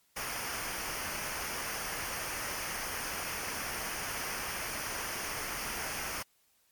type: noise with comb filter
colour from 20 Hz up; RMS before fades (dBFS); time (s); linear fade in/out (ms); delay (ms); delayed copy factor
pink; -37; 0.16-6.23; 10; 0.26; -0.7
effects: white hiss -70 dBFS RMS until 6.71 s + MP3 96 kbps